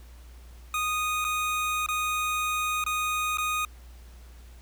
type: tone with dropouts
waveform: 25% pulse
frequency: 1240 Hz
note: D#6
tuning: 6 cents flat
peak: -22 dBFS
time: 0.74-3.65 s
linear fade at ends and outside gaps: 2 ms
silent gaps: 1.244-1.248 / 1.863-1.886 / 2.84-2.863 / 3.373-3.383 s
effects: added 60 Hz sine -45 dBFS peak until 4.61 s + pink hiss -57 dBFS RMS until 4.61 s